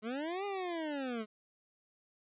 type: linear two-way sweep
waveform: 25% pulse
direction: up then down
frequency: 207.7 to 410 to 208.7 Hz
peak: -32 dBFS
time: 0.02-1.26 s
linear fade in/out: 50 ms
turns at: 0.45 s
effects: resampled to 8000 Hz + 12-bit